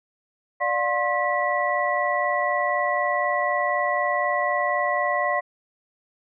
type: tone cluster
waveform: sine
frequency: 590 / 714 / 1064 / 1953 Hz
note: D5 / F5 / C6 / B6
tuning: +8 / +38 / +29 / -20 cents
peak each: -26 dBFS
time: 0.6-5.41 s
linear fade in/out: 20 ms
effects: none